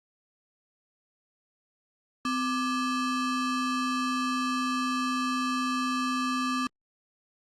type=ring-modulated tone; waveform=square; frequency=718 Hz; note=F5; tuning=48 cents sharp; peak=-24 dBFS; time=2.25-6.67 s; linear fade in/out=2 ms; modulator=462 Hz; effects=low-pass 7000 Hz 12 dB/octave + Opus 48 kbps